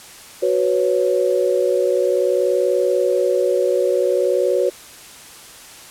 sine chord, F# suspended fourth, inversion none, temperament equal, 370 / 493.9 / 554.4 Hz, F#4 / B4 / C#5, 0 / 0 / 0 cents, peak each -19 dBFS, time 0.42-4.7 s, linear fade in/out 10 ms, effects white hiss -40 dBFS RMS until 5.9 s + low-pass 11000 Hz 12 dB/octave

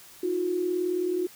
sine tone pair together, 321.9 / 361.1 Hz, E4 / F#4, -41 / -42 cents, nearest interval major second, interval 199 cents, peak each -32 / -25 dBFS, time 0.23-1.27 s, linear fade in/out 5 ms, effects white hiss -50 dBFS RMS until 1.35 s

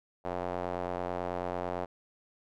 square tone with band-pass filter, 44.52 Hz, F1, 34 cents sharp, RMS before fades -35 dBFS, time 0.24-1.86 s, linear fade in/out 20 ms, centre 680 Hz, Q 1.8, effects none

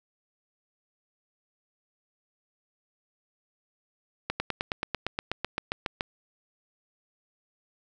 slowing click train, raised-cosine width 0.3 ms, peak -12 dBFS, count 15, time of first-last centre 4.3-6.009 s, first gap 100 ms, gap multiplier 1.03, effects none

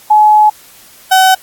sine / 35% pulse tone pair in turn, 850 / 755.9 Hz, G#5 / F#5, +40 / +37 cents, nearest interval major second, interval 203 cents, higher first, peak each -3 dBFS, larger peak neither, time 0.1-0.5 / 1.11-1.35 s, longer first, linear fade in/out 10 ms, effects white hiss -40 dBFS RMS until 1.42 s + AAC 64 kbps

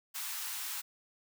white high-pass noise, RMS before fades -39 dBFS, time 0.14-0.82 s, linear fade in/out 20 ms, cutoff 820 Hz, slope 48 dB/octave, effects none

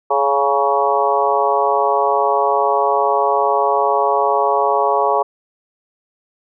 harmonic tone with a mistuned harmonic, 140 Hz, C#3, 18 cents sharp, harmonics 3 / 4 / 5 / 6 / 7 / 8, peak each -20 / -20 / -20 / -20 / -20 / -20 dBFS, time 0.1-5.23 s, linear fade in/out 10 ms, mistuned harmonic 7, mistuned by -40 cents, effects none

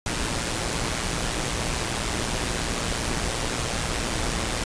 pink noise with amplitude modulation, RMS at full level -24 dBFS, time 0.06-4.64 s, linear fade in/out 2 ms, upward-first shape sine, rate 117 Hz, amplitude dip 60%, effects resampled to 22050 Hz

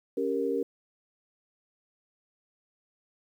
sine chord, G diminished, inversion second, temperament equal, 277.2 / 392 / 466.2 Hz, Db4 / G4 / Bb4, 0 / 0 / 0 cents, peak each -32 / -31 / -29 dBFS, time 0.17-0.63 s, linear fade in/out 5 ms, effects 10-bit

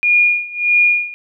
sine tone with tremolo, 2431 Hz, D#7, 41 cents flat, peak -8 dBFS, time 0.03-1.14 s, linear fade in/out 0 ms, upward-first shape sine, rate 1.6 Hz, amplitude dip 90%, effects none

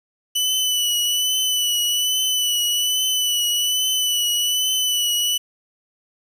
sawtooth tone with vibrato, 2976 Hz, F#7, 9 cents sharp, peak -15 dBFS, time 0.35-5.38 s, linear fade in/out 10 ms, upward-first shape triangle, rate 1.2 Hz, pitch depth 40 cents each way, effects 8-bit

